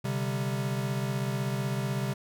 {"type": "chord", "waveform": "square", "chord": "C suspended second", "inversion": "none", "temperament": "equal", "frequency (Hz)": [130.81, 146.83, 196], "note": ["C3", "D3", "G3"], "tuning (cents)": [0, 0, 0], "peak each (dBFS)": [-31, -37, -35], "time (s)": [0.04, 2.14], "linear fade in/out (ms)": 10, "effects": []}